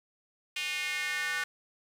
square tone with high-pass filter sweep, 164.81 Hz, E3, in tune, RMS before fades -33 dBFS, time 0.56-1.44 s, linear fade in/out 5 ms, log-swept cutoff 2600 to 1600 Hz, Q 3.7, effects low-pass 12000 Hz 12 dB/octave + 10-bit

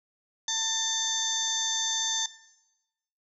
harmonic tone with a mistuned harmonic, 893 Hz, A5, 25 cents sharp, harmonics 1 / 2 / 4 / 5 / 6 / 7 / 8, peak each -39 / -38 / -31 / -39 / -40 / -31 / -40 dBFS, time 0.48-2.26 s, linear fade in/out 2 ms, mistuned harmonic 5, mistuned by +26 cents, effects noise-tail reverb RT60 1.0 s tail -17 dB re dry

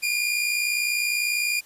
sawtooth tone pair together, 2383 / 2443 Hz, D7 / D#7, +25 / -32 cents, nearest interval unison, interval 43 cents, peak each -23 / -21 dBFS, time 0.02-1.61 s, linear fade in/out 20 ms, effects white hiss -52 dBFS RMS until 1.65 s + resampled to 32000 Hz

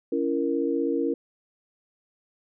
sine chord, A# diminished, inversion first, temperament just, 279.7 / 335.6 / 466.2 Hz, C#4 / E4 / A#4, +16 / +31 / 0 cents, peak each -27 dBFS, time 0.12-1.14 s, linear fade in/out 5 ms, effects none

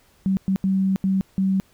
sine tone bursts at uneven times, 191.6 Hz, G3, 39 cents flat, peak -17 dBFS, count 5, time 0.26-0.37 / 0.48-0.56 / 0.64-0.96 / 1.04-1.21 / 1.38-1.6 s, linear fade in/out 0 ms, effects pink hiss -58 dBFS RMS until 1.73 s

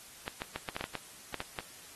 clicks, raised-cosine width 0.3 ms, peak -19 dBFS, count 11, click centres 0.279 / 0.419 / 0.56 / 0.688 / 0.765 / 0.81 / 0.841 / 0.953 / 1.343 / 1.404 / 1.588 s, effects white hiss -52 dBFS RMS until 1.95 s + AAC 32 kbps

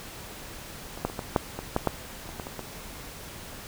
clicks, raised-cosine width 1 ms, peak -27 / -11 / -23 / -17 / -6 / -19 / -9 / -8 / -25 / -19 / -22 / -20 dBFS, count 12, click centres 0.975 / 1.05 / 1.099 / 1.192 / 1.362 / 1.59 / 1.764 / 1.873 / 2.291 / 2.398 / 2.469 / 2.593 s, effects pink hiss -42 dBFS RMS until 3.67 s

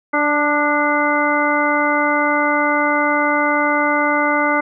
harmonic tone with a mistuned harmonic, 293.7 Hz, D4, in tune, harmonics 1 / 2 / 3 / 4 / 5 / 7, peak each -21 / -21 / -21 / -21 / -21 / -21 dBFS, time 0.13-4.61 s, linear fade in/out 10 ms, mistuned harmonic 4, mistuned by +22 cents, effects none

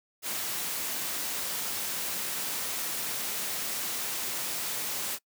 white high-pass noise, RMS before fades -33 dBFS, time 0.22-5.19 s, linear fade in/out 50 ms, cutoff 130 Hz, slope 12 dB/octave, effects noise-tail reverb RT60 0.1 s tail -23 dB re dry

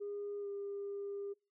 sine tone with pitch glide, 408 to 401.5 Hz, G#4 to G4, -31 to +41 cents, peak -38 dBFS, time 0-1.34 s, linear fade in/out 20 ms, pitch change -28 cents, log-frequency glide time 0.4-0.47 s, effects noise-tail reverb RT60 0.3 s tail -26 dB re dry + tanh soft clip ceiling -35 dBFS

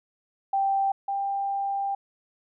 sine tone pair in turn, 784 / 792.7 Hz, G5 / G5, 0 / +19 cents, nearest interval unison, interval 19 cents, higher second, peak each -21 / -25 dBFS, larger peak first, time 0.53-0.92 / 1.08-1.95 s, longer second, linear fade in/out 5 ms, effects none

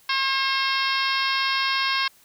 harmonic tone, 537 Hz, C5, 45 cents sharp, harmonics 2 / 3 / 4 / 5 / 6 / 7 / 8 / 9 / 10, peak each -26 / -28 / -29 / -30 / -31 / -31 / -32 / -33 / -33 dBFS, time 0.09-2.08 s, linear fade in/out 5 ms, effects white hiss -56 dBFS RMS until 2.24 s

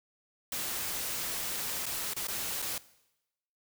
white noise with dropouts, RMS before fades -35 dBFS, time 0.52-2.78 s, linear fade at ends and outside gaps 2 ms, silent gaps 1.857-1.864 / 2.136-2.164 / 2.271-2.283 / 2.62-2.624 s, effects noise-tail reverb RT60 0.9 s tail -19 dB re dry

